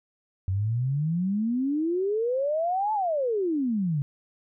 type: exponential two-way sweep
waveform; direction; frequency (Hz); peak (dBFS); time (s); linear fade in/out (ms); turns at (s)
sine; up then down; 91.5 to 880 to 136.7; -23; 0.48-4.02; 0; 2.93
effects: none